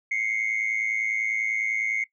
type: tone pair together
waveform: sine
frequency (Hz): 2093 / 2203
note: C7 / C#7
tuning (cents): 0 / -11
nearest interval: minor second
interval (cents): 89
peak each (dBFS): -25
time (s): 0.11-2.04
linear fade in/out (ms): 5
effects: noise-tail reverb RT60 0.1 s tail -20 dB re dry + tanh soft clip ceiling -19 dBFS